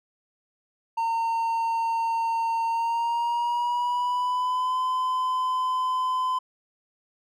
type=tone with pitch glide; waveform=triangle; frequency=914 to 1020 Hz; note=A#5 to C6; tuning=-34 to -44 cents; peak=-21 dBFS; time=0.97-6.39 s; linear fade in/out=10 ms; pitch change=+190 cents; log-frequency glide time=2.66-4.78 s; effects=none